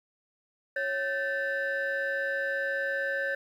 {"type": "tone cluster", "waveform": "sine", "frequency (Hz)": [552, 1546, 1761], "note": ["C#5", "G6", "A6"], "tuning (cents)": [-7, -24, 1], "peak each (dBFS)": -31, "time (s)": [0.76, 3.35], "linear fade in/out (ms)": 5, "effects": ["tanh soft clip ceiling -22 dBFS", "10-bit"]}